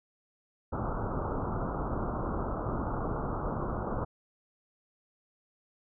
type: low-pass noise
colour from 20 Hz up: pink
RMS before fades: -33 dBFS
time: 0.72-4.05 s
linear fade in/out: 10 ms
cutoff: 1400 Hz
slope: 96 dB/octave
effects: none